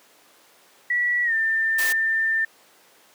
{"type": "tone with pitch glide", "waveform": "sine", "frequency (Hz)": [1943, 1792.1], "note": ["B6", "A6"], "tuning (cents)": [-29, 31], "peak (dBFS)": -19, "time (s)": [0.9, 2.45], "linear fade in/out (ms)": 5, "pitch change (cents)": -140, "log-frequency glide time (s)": [1.24, 1.33]}
{"type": "noise", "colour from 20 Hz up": "white", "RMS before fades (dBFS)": -28, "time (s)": [1.78, 1.93], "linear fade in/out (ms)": 10}
{"effects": ["pink hiss -54 dBFS RMS until 3.14 s", "high-pass 400 Hz 12 dB/octave"]}